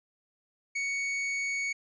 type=tone; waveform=45% pulse; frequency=2228 Hz; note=C#7; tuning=8 cents sharp; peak=-29 dBFS; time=0.75-1.73 s; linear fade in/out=10 ms; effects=resampled to 16000 Hz